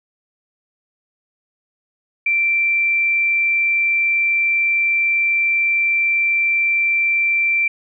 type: tone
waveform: sine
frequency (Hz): 2349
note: D7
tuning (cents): 0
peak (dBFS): -14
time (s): 2.26-7.68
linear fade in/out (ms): 5
effects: none